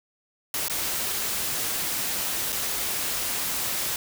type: noise with dropouts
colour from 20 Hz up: white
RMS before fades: -28 dBFS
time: 0.54-3.96 s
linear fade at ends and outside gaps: 1 ms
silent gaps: 0.683-0.698 / 2.522-2.527 s
effects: none